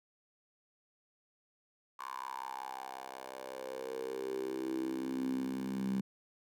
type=tone with high-pass filter sweep; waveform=10% pulse; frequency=65.41 Hz; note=C2; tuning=in tune; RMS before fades=-39 dBFS; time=1.99-6.01 s; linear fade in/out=5 ms; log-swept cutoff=1100 to 190 Hz; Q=7.4; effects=none